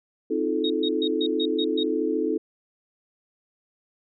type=chord; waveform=sine; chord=F dominant seventh; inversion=second; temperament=just; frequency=261.9 / 314.3 / 349.2 / 436.5 Hz; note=C4 / Eb4 / F4 / A4; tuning=+2 / +18 / 0 / -14 cents; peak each=-30 / -26 / -30 / -26 dBFS; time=0.3-2.38 s; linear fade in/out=10 ms
type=tone bursts; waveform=sine; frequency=3753 Hz; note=A#7; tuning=11 cents sharp; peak=-26 dBFS; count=7; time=0.64-1.833 s; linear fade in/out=5 ms; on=59 ms; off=130 ms
effects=none